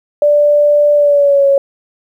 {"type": "tone with pitch glide", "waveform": "sine", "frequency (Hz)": [587.3, 554.3], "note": ["D5", "C#5"], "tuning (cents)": [0, 0], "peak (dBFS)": -6, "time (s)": [0.22, 1.58], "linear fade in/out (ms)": 2, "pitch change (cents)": -100, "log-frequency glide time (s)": [0.95, 1.47], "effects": ["8-bit"]}